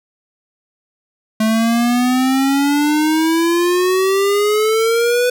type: exponential sweep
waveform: square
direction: up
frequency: 216.8 to 497.6 Hz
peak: -13 dBFS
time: 1.4-5.3 s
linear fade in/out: 5 ms
effects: none

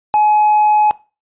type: tone with hard clipping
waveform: sine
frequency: 846 Hz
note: G#5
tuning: 32 cents sharp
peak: -10 dBFS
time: 0.14-0.91 s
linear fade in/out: 0 ms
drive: 2 dB
effects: noise-tail reverb RT60 0.3 s tail -19 dB re dry + resampled to 8000 Hz

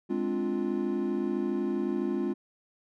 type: chord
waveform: triangle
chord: D half-diminished seventh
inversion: second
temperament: equal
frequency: 207.7 / 261.6 / 293.7 / 349.2 Hz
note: Ab3 / C4 / D4 / F4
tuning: 0 / 0 / 0 / 0 cents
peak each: -31 / -31 / -33 / -29 dBFS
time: 0.09-2.34 s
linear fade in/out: 20 ms
effects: none

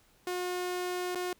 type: tone with dropouts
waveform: sawtooth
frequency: 360 Hz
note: F#4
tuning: 47 cents flat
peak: -28 dBFS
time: 0.27-1.33 s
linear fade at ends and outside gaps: 2 ms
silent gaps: 1.149-1.155 s
effects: pink hiss -65 dBFS RMS until 1.39 s

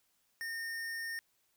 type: tone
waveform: square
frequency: 1828 Hz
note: A#6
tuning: 34 cents flat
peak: -38 dBFS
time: 0.41-1.19 s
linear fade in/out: 0 ms
effects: white hiss -75 dBFS RMS until 1.56 s

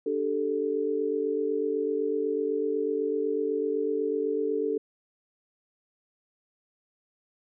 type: chord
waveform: sine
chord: D suspended fourth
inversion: none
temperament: equal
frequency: 293.7 / 392 / 440 Hz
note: D4 / G4 / A4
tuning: 0 / 0 / 0 cents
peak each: -32 / -31 / -27 dBFS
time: 0.06-4.78 s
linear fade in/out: 5 ms
effects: none

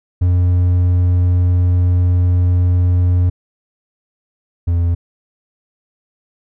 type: tone pair in turn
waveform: triangle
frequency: 89.2 / 85.75 Hz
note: F2 / F2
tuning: +37 / -31 cents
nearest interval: minor second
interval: 68 cents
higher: first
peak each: -8 / -10 dBFS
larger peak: first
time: 0.21-3.3 / 4.67-4.95 s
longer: first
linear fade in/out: 10 ms
effects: none

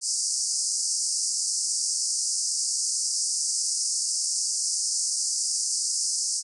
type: band-pass noise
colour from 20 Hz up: pink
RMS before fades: -27 dBFS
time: 0.01-6.43 s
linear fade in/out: 50 ms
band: 4800 to 9500 Hz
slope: 96 dB/octave
effects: none

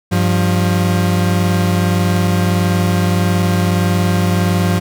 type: tone pair together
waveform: 40% pulse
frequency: 98.95 / 176.3 Hz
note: G2 / F3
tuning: +17 / +17 cents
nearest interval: minor seventh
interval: 1000 cents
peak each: -14 dBFS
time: 0.11-4.8 s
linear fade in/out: 20 ms
effects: none

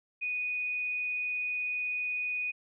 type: tone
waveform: sine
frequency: 2479 Hz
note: D#7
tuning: 7 cents flat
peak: -30 dBFS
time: 0.21-2.52 s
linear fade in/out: 20 ms
effects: none

